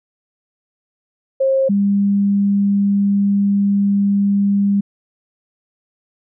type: tone pair in turn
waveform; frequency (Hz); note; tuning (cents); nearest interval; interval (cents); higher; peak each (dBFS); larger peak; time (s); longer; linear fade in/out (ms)
sine; 535 / 200.4; C5 / G3; +38 / +38; octave + perfect fourth; 1700; first; -12; neither; 1.4-1.69 / 1.69-4.81; second; 10
effects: none